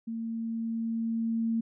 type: tone with level ramp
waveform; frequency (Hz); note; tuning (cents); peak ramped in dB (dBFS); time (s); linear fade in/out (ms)
sine; 227.4; A#3; -43; -32 to -25; 0.07-1.61; 10
effects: none